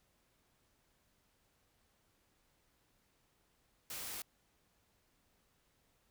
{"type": "noise", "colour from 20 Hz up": "white", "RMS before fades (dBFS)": -44, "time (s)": [3.9, 4.22], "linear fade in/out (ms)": 2, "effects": ["pink hiss -75 dBFS RMS until 6.1 s"]}